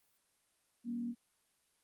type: tone with frequency modulation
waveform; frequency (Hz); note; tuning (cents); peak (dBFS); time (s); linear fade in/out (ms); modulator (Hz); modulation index
sine; 237.6; A#3; +33; -36; 0.84-1.15; 50; 41.4; 0.41
effects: white hiss -75 dBFS RMS until 1.83 s + Opus 32 kbps